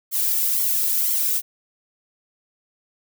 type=noise with flanger; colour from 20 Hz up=violet; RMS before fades=-21 dBFS; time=0.11-1.42 s; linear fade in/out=50 ms; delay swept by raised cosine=0.91 to 2.21 ms; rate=2 Hz; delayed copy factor=+0.9; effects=none